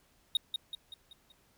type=tone with echo; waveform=triangle; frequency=3729 Hz; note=A#7; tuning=in tune; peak=-23 dBFS; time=0.35-0.37 s; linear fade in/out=2 ms; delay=190 ms; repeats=5; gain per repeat=-6 dB; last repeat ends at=1.32 s; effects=pink hiss -68 dBFS RMS until 1.57 s